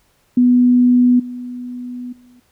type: tone with level steps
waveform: sine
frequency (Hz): 246.9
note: B3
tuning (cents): 0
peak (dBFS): -8 / -25 / -44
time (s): 0.37-2.4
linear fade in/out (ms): 5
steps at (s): 1.19 / 2.12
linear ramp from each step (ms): 10
effects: pink hiss -59 dBFS RMS until 2.51 s